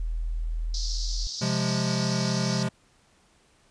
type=tone; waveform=sine; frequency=40.54 Hz; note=E1; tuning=28 cents flat; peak=-26 dBFS; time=0-1.27 s; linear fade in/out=0 ms
type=band-pass noise; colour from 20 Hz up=white; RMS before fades=-35 dBFS; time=0.74-2.63 s; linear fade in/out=2 ms; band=4300 to 5700 Hz; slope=48 dB/octave
type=chord; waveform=square; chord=F minor; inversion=second; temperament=equal with one note detuned; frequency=130.81 / 174.61 / 206.7 Hz; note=C3 / F3 / Ab3; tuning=0 / 0 / -8 cents; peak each=-29 / -30 / -30 dBFS; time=1.41-2.69 s; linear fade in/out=10 ms
effects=pink hiss -62 dBFS RMS until 3.7 s + resampled to 22050 Hz